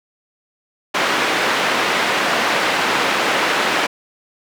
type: band-pass noise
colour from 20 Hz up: white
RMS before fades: -18 dBFS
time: 0.94-3.87 s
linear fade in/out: 10 ms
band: 260 to 2200 Hz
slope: 12 dB/octave
effects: none